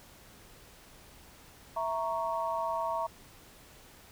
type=chord; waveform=sine; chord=A# diminished; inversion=second; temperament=equal; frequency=659.3 / 932.3 / 1108.7 Hz; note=E5 / A#5 / C#6; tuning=0 / 0 / 0 cents; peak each=-34 / -33 / -36 dBFS; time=1.76-3.07 s; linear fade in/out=10 ms; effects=pink hiss -55 dBFS RMS until 4.11 s